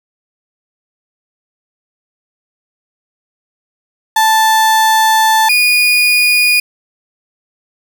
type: tone pair in turn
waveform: 35% pulse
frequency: 880 / 2456 Hz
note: A5 / D#7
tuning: 0 / -23 cents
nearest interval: octave + tritone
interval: 1777 cents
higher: second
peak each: -6 dBFS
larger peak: neither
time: 4.16-5.49 / 5.49-6.6 s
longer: first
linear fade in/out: 5 ms
effects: none